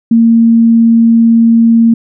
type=tone; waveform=sine; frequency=229.5 Hz; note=A#3; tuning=27 cents flat; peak=-3 dBFS; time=0.11-1.94 s; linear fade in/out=5 ms; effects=none